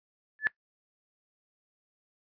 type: tone with exponential growth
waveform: sine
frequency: 1731 Hz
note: A6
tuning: 29 cents flat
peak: -17 dBFS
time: 0.39-0.47 s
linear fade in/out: 0 ms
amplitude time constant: 17 ms
effects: noise-tail reverb RT60 0.1 s tail -20 dB re dry + resampled to 11025 Hz